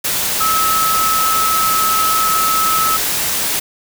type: tone in noise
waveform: sine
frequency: 1296 Hz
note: E6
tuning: 30 cents flat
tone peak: -14 dBFS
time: 0.4-2.97 s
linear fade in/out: 10 ms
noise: white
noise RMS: -18 dBFS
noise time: 0.04-3.6 s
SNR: +1 dB
effects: none